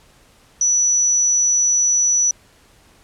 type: tone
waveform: sine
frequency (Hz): 5920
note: F#8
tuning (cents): 0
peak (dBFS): -13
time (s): 0.61-2.31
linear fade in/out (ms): 2
effects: pink hiss -52 dBFS RMS until 3.03 s + low-pass 11000 Hz 12 dB/octave